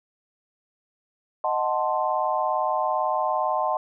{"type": "chord", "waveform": "sine", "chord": "D# diminished seventh", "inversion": "none", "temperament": "equal", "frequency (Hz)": [622.3, 740, 880, 1046.5], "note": ["D#5", "F#5", "A5", "C6"], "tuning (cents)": [0, 0, 0, 0], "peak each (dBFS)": -27, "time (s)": [1.44, 3.77], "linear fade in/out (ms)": 2, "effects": []}